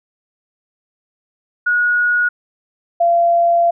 sine tone pair in turn, 1452 / 685.3 Hz, F#6 / F5, -33 / -33 cents, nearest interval octave + minor second, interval 1300 cents, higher first, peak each -12 / -10 dBFS, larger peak second, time 1.66-2.29 / 3-3.71 s, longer second, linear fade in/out 10 ms, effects none

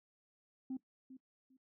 sine tone with echo, 261.6 Hz, C4, in tune, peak -36 dBFS, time 0.7-0.77 s, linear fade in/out 5 ms, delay 400 ms, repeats 2, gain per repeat -14 dB, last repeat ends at 1.57 s, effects noise-tail reverb RT60 0.1 s tail -18 dB re dry + tanh soft clip ceiling -35 dBFS

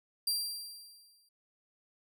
sawtooth tone with exponential decay, 4730 Hz, D8, 12 cents sharp, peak -25 dBFS, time 0.27-1.29 s, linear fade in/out 5 ms, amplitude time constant 220 ms, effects none

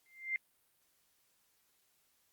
sine tone with exponential growth, 2093 Hz, C7, in tune, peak -29 dBFS, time 0.06-0.36 s, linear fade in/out 1 ms, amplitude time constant 65 ms, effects white hiss -74 dBFS RMS until 2.32 s + Opus 48 kbps

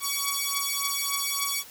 5% pulse beating tone pair, 1125 / 1128.5 Hz, C#6 / C#6, +25 / +31 cents, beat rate 3.5 Hz, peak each -17 dBFS, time 0-1.64 s, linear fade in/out 50 ms, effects white hiss -47 dBFS RMS until 1.7 s

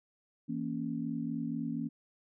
sine chord, A# diminished, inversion second, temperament equal, 164.81 / 233.1 / 277.2 Hz, E3 / A#3 / C#4, 0 / 0 / 0 cents, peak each -39 / -36 / -37 dBFS, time 0.48-1.89 s, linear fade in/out 20 ms, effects none

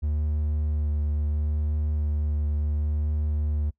triangle tone with vibrato, 74.9 Hz, D2, 35 cents sharp, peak -21 dBFS, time 0.02-3.71 s, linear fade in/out 20 ms, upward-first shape triangle, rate 0.71 Hz, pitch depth 18 cents each way, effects noise-tail reverb RT60 0.1 s tail -23 dB re dry

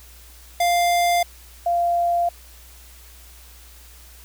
square / sine tone pair in turn, 698 / 692.8 Hz, F5 / F5, -1 / -14 cents, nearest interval unison, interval 13 cents, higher first, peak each -17 dBFS, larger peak neither, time 0.6-1.23 / 1.66-2.29 s, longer neither, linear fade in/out 5 ms, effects added 60 Hz sine -45 dBFS peak until 4.24 s + white hiss -48 dBFS RMS until 4.24 s

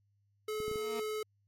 square tone, 429.4 Hz, A4, 42 cents flat, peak -35 dBFS, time 0.48-1.23 s, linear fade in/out 5 ms
15% pulse tone with exponential growth, 231.8 Hz, A#3, 10 cents flat, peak -32 dBFS, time 0.49-1 s, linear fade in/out 5 ms, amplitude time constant 110 ms
clicks, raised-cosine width 3 ms, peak -31 dBFS, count 4, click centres 0.603 / 0.681 / 0.714 / 0.758 s
effects added 101 Hz sine -70 dBFS peak until 1.47 s + MP3 64 kbps

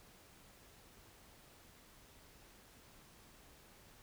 silence, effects pink hiss -62 dBFS RMS until 4.02 s

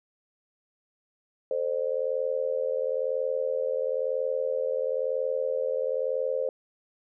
sine tone with amplitude modulation, 523.3 Hz, C5, in tune, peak -21 dBFS, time 1.51-6.49 s, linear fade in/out 2 ms, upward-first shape sine, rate 81 Hz, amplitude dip 95%, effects none

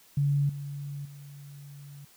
sine tone with level steps, 142.3 Hz, C#3, 46 cents sharp, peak -22 / -34 / -43 dBFS, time 0.17-2.05 s, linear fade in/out 5 ms, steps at 0.49 / 1.05 s, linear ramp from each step 5 ms, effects white hiss -58 dBFS RMS until 2.16 s

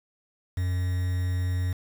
triangle tone with quantisation, 90.5 Hz, F#2, 38 cents flat, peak -22 dBFS, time 0.57-1.73 s, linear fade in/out 5 ms, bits 7, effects none

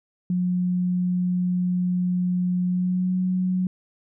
sine tone with pitch glide, 180 to 183.89 Hz, F#3 to F#3, -47 to -10 cents, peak -20 dBFS, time 0.3-3.67 s, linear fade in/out 2 ms, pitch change +37 cents, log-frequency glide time 2.66-3.16 s, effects none

